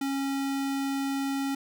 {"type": "tone", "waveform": "square", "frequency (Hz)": 274.3, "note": "C#4", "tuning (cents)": -18, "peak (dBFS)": -28, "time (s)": [0.01, 1.55], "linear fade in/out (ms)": 5, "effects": []}